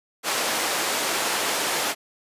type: band-pass noise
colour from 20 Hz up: pink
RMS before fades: -25 dBFS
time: 0.23-1.95 s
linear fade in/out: 50 ms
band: 460 to 13000 Hz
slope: 12 dB/octave
effects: resampled to 32000 Hz